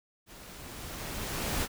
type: noise with level ramp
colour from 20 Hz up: pink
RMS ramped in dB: -50 to -30 dBFS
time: 0.26-1.68 s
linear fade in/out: 50 ms
effects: none